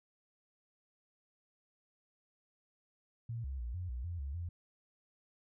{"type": "tone with pitch steps", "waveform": "sine", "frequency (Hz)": [116.1, 67, 59, 89.6, 61.4, 86.5, 69.2, 86.2], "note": ["A#2", "C2", "A#1", "F2", "B1", "F2", "C#2", "F2"], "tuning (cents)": [-7, 42, 22, 45, -9, -16, -2, -22], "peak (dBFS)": -37, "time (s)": [3.29, 4.49], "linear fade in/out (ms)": 5, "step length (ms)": 150, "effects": []}